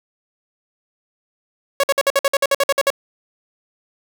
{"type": "tone bursts", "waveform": "sawtooth", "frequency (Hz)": 554.4, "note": "C#5", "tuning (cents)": 0, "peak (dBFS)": -9, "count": 13, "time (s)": [1.8, 2.903], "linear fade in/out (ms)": 2, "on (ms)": 35, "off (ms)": 54, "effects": []}